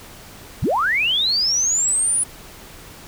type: linear sweep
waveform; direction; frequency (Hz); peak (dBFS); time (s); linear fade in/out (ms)
sine; up; 45.12 to 9956; -16; 0.62-2.24; 10
effects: pink hiss -41 dBFS RMS until 3.07 s